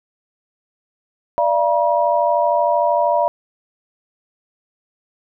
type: tone cluster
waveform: sine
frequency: 589 / 682 / 958 Hz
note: D5 / F5 / A#5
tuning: +5 / -41 / +47 cents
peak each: -18 dBFS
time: 1.38-3.28 s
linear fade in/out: 0 ms
effects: none